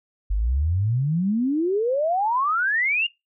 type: exponential sweep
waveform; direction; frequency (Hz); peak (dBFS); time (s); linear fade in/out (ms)
sine; up; 46.25 to 2879; -19; 0.3-3.07; 10
effects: noise-tail reverb RT60 0.2 s tail -22 dB re dry